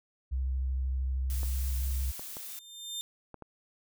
sine tone with vibrato, 65.2 Hz, C2, 5 cents flat, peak -28 dBFS, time 0.31-2.12 s, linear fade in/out 20 ms, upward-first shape square, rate 13 Hz, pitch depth 17 cents each way
blue noise, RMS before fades -42 dBFS, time 1.3-2.59 s, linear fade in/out 0 ms
clicks, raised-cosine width 1 ms, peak -30 dBFS, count 5, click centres 1.432 / 2.195 / 2.369 / 3.343 / 3.423 s
sawtooth tone with exponential growth, 3600 Hz, A7, 39 cents sharp, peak -30 dBFS, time 2.13-3.01 s, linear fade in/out 0 ms, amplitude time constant 190 ms
effects none

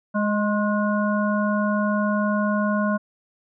harmonic tone with a mistuned harmonic, 207.7 Hz, G#3, in tune, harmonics 1 / 3 / 5 / 7, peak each -21 / -26 / -28 / -29 dBFS, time 0.14-2.98 s, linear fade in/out 20 ms, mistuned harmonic 5, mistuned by +37 cents, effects none

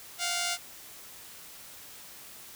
5% pulse tone pair together, 699.5 / 751 Hz, F5 / F#5, +3 / +26 cents, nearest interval minor second, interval 123 cents, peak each -18 / -25 dBFS, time 0.18-0.58 s, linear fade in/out 50 ms, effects white hiss -48 dBFS RMS until 2.55 s

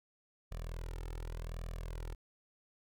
sawtooth tone with flanger, 41.2 Hz, E1, in tune, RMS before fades -42 dBFS, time 0.51-2.15 s, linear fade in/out 10 ms, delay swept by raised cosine 1.7 to 2.26 ms, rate 0.88 Hz, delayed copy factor +1, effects none

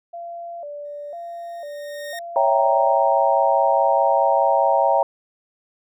sine tone with vibrato, 632 Hz, D#5, 27 cents sharp, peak -30 dBFS, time 0.13-2.97 s, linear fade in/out 10 ms, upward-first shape square, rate 1 Hz, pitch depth 140 cents each way
sawtooth tone with exponential growth, 1849 Hz, A#6, 15 cents flat, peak -27 dBFS, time 0.85-2.19 s, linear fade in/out 2 ms, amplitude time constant 290 ms
sine chord, C# diminished seventh, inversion none, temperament equal, 554.4 / 659.3 / 784 / 932.3 Hz, C#5 / E5 / G5 / Bb5, 0 / 0 / 0 / 0 cents, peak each -20 dBFS, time 2.36-5.03 s, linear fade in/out 2 ms
effects none

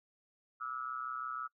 sine tone with amplitude modulation, 1300 Hz, E6, 24 cents flat, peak -33 dBFS, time 0.6-1.48 s, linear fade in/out 20 ms, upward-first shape sine, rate 126 Hz, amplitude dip 90%, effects noise-tail reverb RT60 0.1 s tail -25 dB re dry

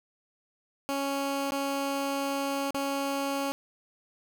15% pulse tone with dropouts, 277.2 Hz, C#4, in tune, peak -22 dBFS, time 0.89-3.52 s, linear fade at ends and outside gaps 0 ms, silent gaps 1.507-1.521 / 2.707-2.745 s, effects none

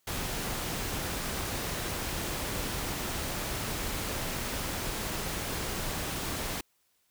pink noise, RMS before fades -34 dBFS, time 0.07-6.61 s, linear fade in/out 5 ms, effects white hiss -72 dBFS RMS until 7.1 s

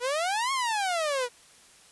sawtooth exponential two-way sweep, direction up then down, 472.5 to 1105 to 472.5 Hz, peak -22 dBFS, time 0-1.29 s, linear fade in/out 50 ms, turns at 0.52 s, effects white hiss -55 dBFS RMS until 1.91 s + resampled to 24000 Hz

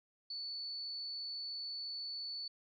sine tone, 4463 Hz, C#8, 11 cents sharp, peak -40 dBFS, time 0.3-2.48 s, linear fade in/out 5 ms, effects none

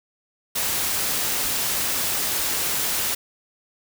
white noise, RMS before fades -24 dBFS, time 0.55-3.15 s, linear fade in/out 10 ms, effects none

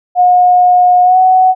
sine tone with pitch glide, 721 to 745.1 Hz, F#5 to F#5, -45 to +12 cents, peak -4 dBFS, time 0.15-1.55 s, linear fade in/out 50 ms, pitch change +57 cents, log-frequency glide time 1.03-1.18 s, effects none

